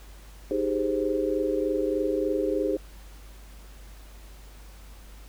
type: chord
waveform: sine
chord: Ab major seventh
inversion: second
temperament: equal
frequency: 311.1 / 392 / 415.3 / 523.3 Hz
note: Eb4 / G4 / Ab4 / C5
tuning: 0 / 0 / 0 / 0 cents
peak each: -29 dBFS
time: 0.51-2.77 s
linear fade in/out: 2 ms
effects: added 50 Hz sine -44 dBFS peak until 5.28 s + pink hiss -53 dBFS RMS until 5.28 s